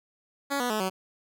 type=tone with pitch steps; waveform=10% pulse; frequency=280.5 / 245.6 / 215 / 188.3 Hz; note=C#4 / B3 / A3 / F#3; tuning=+21 / -9 / -40 / +31 cents; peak=-18 dBFS; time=0.5-0.9 s; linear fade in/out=20 ms; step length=100 ms; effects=none